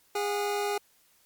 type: tone pair together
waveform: 25% pulse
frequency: 410.1 / 729 Hz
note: G#4 / F#5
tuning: -22 / -26 cents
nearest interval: minor seventh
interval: 996 cents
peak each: -24 / -33 dBFS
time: 0.15-0.78 s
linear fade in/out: 5 ms
effects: white hiss -64 dBFS RMS until 1.25 s + MP3 96 kbps

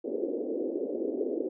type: band-pass noise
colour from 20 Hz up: white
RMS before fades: -32 dBFS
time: 0.04-1.49 s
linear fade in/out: 10 ms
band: 270 to 500 Hz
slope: 48 dB/octave
effects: none

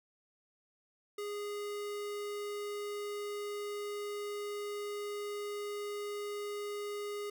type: tone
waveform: square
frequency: 411.9 Hz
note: G#4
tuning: 14 cents flat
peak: -38 dBFS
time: 1.18-7.3 s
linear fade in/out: 5 ms
effects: none

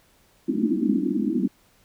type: band-pass noise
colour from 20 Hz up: white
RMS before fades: -23 dBFS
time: 0.48-1.48 s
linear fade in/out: 10 ms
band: 190 to 340 Hz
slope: 96 dB/octave
effects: pink hiss -60 dBFS RMS until 1.84 s

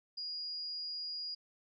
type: tone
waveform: sine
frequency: 4868 Hz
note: D#8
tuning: 39 cents flat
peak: -38 dBFS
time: 0.17-1.35 s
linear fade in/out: 10 ms
effects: none

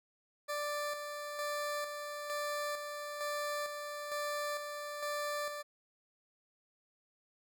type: tone with tremolo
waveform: 20% pulse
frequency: 588 Hz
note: D5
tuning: 2 cents sharp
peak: -30 dBFS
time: 0.48-5.63 s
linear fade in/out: 20 ms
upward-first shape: square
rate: 1.1 Hz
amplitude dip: 45%
effects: none

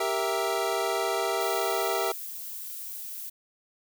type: chord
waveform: 25% pulse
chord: E diminished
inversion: first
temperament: equal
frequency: 392 / 466.2 / 659.3 Hz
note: G4 / Bb4 / E5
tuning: 0 / 0 / 0 cents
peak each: -26 / -28 / -26 dBFS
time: 0-2.12 s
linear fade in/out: 5 ms
type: noise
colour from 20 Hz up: violet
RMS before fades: -38 dBFS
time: 1.4-3.3 s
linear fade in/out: 10 ms
effects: none

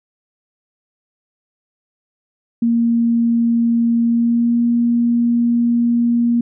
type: tone with pitch glide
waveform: sine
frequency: 233.1 to 236.6 Hz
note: A#3 to A#3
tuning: 0 to +26 cents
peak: -12 dBFS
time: 2.62-6.41 s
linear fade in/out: 5 ms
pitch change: +26 cents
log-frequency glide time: 4.04-4.62 s
effects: none

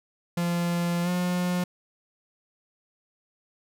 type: tone with pitch glide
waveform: 45% pulse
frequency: 172.7 to 178.69 Hz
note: F3 to F3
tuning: -19 to +40 cents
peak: -24 dBFS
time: 0.37-1.64 s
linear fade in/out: 5 ms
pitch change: +59 cents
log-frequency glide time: 1.03-1.09 s
effects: none

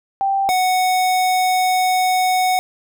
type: tone pair in turn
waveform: sine / square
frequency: 784 / 740 Hz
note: G5 / F#5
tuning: 0 / 0 cents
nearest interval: minor second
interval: 100 cents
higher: first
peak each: -15 dBFS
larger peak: neither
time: 0.21-0.49 / 0.49-2.59 s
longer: second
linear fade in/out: 0 ms
effects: none

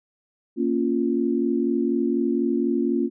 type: chord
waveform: sine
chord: Bb minor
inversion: none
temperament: equal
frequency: 233.1 / 277.2 / 349.2 Hz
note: Bb3 / Db4 / F4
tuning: 0 / 0 / 0 cents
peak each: -24 dBFS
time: 0.56-3.1 s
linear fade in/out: 50 ms
effects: none

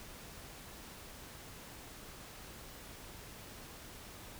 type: silence
effects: pink hiss -51 dBFS RMS until 4.39 s

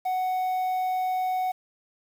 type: tone with quantisation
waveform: triangle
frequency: 742 Hz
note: F#5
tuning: 5 cents sharp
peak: -22 dBFS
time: 0.05-1.52 s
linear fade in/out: 10 ms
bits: 8
effects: none

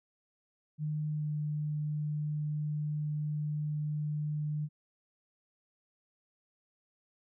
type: tone with pitch glide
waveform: sine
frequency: 152 to 150.25 Hz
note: D#3 to D3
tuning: -40 to +40 cents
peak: -31 dBFS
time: 0.78-4.69 s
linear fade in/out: 50 ms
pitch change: -20 cents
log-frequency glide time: 1.11-1.29 s
effects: none

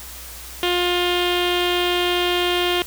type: tone with low-pass filter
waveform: sawtooth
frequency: 354.3 Hz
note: F4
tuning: 25 cents sharp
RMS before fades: -20 dBFS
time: 0.63-2.82 s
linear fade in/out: 0 ms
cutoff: 3200 Hz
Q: 5.3
effects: added 60 Hz sine -40 dBFS peak until 2.86 s + white hiss -37 dBFS RMS until 2.86 s

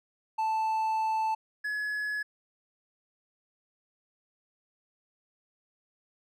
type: tone pair in turn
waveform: triangle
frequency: 880 / 1695.1 Hz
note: A5 / G#6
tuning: 0 / +35 cents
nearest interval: major seventh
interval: 1135 cents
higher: second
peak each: -24 / -28 dBFS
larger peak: first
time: 0.38-1.35 / 1.64-2.23 s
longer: first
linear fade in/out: 10 ms
effects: none

